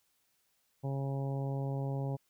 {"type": "harmonic tone", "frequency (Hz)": 137, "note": "C#3", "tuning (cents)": -20, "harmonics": [1, 2, 3, 4, 5, 6, 7], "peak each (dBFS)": [-33, -43, -44, -44, -49, -48, -54], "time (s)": [0.83, 2.17], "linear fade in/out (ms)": 20, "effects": ["white hiss -75 dBFS RMS until 2.29 s"]}